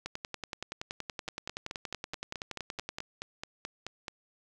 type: two click trains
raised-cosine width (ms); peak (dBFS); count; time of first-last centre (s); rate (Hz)
0.2; -19 / -20; 32 / 14; 0.06-2.985 / 1.28-4.082; 10.6 / 4.64
effects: none